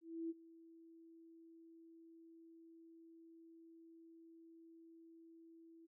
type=tone with ADSR envelope; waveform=sine; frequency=329.6 Hz; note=E4; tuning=in tune; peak=-39 dBFS; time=0.01-5.87 s; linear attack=290 ms; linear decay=29 ms; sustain=-20 dB; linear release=21 ms; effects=none

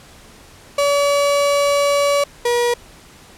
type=tone pair in turn; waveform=35% pulse; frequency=570 / 479.7 Hz; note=C#5 / A#4; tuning=+48 / +50 cents; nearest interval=minor third; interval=298 cents; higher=first; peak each=-12 / -13 dBFS; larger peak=first; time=0.78-2.24 / 2.45-2.74 s; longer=first; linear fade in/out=5 ms; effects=pink hiss -44 dBFS RMS until 3.37 s + low-pass 11000 Hz 12 dB/octave

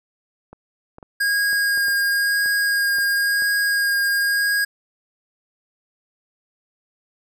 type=clicks; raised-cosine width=1 ms; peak=-26 dBFS; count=9; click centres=0.53 / 0.984 / 1.028 / 1.53 / 1.776 / 1.883 / 2.46 / 2.985 / 3.422 s
type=tone with vibrato; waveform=square; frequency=1629 Hz; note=G#6; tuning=34 cents flat; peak=-18 dBFS; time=1.2-4.65 s; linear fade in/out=10 ms; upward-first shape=sine; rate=0.96 Hz; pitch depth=11 cents each way
effects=none

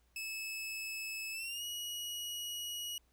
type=tone with pitch glide; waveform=sawtooth; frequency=2603 to 2905 Hz; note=E7 to F#7; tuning=-22 to -32 cents; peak=-36 dBFS; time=0.16-2.98 s; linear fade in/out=2 ms; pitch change=+190 cents; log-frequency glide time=1.32-1.64 s; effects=added 60 Hz sine -70 dBFS peak until 3.12 s + pink hiss -75 dBFS RMS until 3.12 s

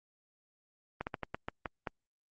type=slowing click train; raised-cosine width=0.5 ms; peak=-20 dBFS; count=8; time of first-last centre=1.01-1.872 s; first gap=59 ms; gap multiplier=1.24; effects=Opus 32 kbps

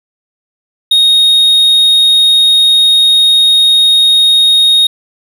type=tone; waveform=triangle; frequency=3729 Hz; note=A#7; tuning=in tune; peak=-3 dBFS; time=0.91-4.87 s; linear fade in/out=5 ms; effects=none

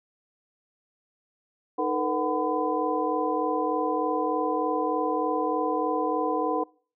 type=tone cluster; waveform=sine; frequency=309.3 / 446.4 / 489.7 / 744 / 1009 Hz; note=D#4 / A4 / B4 / F#5 / B5; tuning=-10 / +25 / -15 / +9 / +37 cents; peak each=-30 dBFS; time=1.78-6.64 s; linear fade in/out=10 ms; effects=noise-tail reverb RT60 0.4 s tail -23 dB re dry

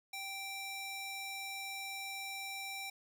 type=tone with high-pass filter; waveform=square; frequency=782 Hz; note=G5; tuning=4 cents flat; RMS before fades=-43 dBFS; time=0.13-2.9 s; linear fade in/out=5 ms; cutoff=1700 Hz; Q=1; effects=none

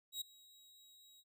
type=tone with ADSR envelope; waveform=sawtooth; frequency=3826 Hz; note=A#7; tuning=44 cents sharp; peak=-35 dBFS; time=0.12-1.24 s; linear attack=92 ms; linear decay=9 ms; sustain=-23 dB; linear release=45 ms; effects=none

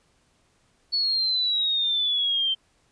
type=exponential sweep; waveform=sine; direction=down; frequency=4435 to 3117 Hz; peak=-21 dBFS; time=0.92-2.55 s; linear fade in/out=20 ms; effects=pink hiss -65 dBFS RMS until 2.91 s + resampled to 22050 Hz

